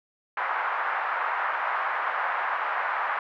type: band-pass noise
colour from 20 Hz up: pink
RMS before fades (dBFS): -28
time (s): 0.37-3.19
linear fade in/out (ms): 2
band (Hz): 840 to 1700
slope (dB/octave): 24
effects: none